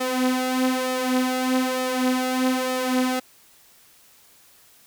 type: tone with flanger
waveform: sawtooth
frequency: 255.9 Hz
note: C4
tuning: 38 cents flat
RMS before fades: -23 dBFS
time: 0-3.2 s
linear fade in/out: 10 ms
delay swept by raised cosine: 1.6 to 5.4 ms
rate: 1.1 Hz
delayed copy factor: +0.65
effects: white hiss -54 dBFS RMS until 4.86 s